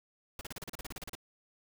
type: noise bursts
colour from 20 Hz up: pink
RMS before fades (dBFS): -42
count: 14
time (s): 0.39-1.152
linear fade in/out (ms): 2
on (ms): 21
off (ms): 36
effects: none